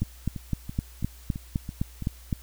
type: two click trains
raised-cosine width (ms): 5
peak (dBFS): -13 / -21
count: 10 / 7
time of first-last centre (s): 0.02-2.328 / 0.03-2.023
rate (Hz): 3.9 / 3.01
effects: added 60 Hz sine -46 dBFS peak until 2.42 s + white hiss -53 dBFS RMS until 2.42 s